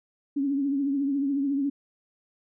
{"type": "tone with vibrato", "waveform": "sine", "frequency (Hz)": 278.3, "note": "C#4", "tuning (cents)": 7, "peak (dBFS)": -23, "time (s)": [0.36, 1.7], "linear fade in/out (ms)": 10, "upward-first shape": "triangle", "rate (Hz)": 14, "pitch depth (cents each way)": 76, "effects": []}